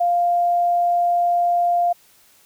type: tone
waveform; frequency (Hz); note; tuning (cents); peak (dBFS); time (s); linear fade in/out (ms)
sine; 698.5; F5; 0; -15; 0-1.93; 10
effects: white hiss -54 dBFS RMS until 2.45 s